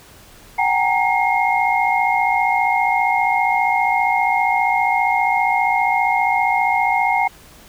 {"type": "tone cluster", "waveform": "sine", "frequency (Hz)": [751, 806, 929, 2141], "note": ["F#5", "G5", "A#5", "C7"], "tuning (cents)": [26, 48, -6, 39], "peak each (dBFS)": -20, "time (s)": [0.58, 7.28], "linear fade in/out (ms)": 10, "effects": ["pink hiss -45 dBFS RMS until 7.68 s"]}